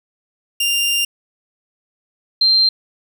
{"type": "tone pair in turn", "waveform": ["sawtooth", "sine"], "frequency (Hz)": [2794, 4156], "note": ["F7", "C8"], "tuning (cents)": [0, -12], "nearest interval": "perfect fifth", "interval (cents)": 688, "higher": "second", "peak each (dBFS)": [-12, -10], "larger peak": "second", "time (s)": [[0.6, 1.05], [2.41, 2.69]], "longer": "first", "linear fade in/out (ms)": 5, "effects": ["8-bit"]}